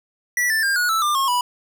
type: tone with pitch steps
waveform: square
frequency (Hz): 1952 / 1769.4 / 1603.9 / 1453.9 / 1317.9 / 1194.7 / 1082.9 / 981.7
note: B6 / A6 / G6 / F#6 / E6 / D6 / C#6 / B5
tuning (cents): -21 / +9 / +39 / -31 / -1 / +29 / -41 / -11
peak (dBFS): -18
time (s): 0.37-1.41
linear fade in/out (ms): 2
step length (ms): 130
effects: none